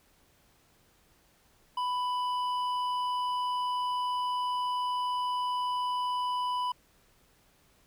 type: tone with hard clipping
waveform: triangle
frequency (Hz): 993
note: B5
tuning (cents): +9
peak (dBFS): -30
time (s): 1.77-6.72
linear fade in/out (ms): 5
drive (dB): 11
effects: pink hiss -65 dBFS RMS until 7.86 s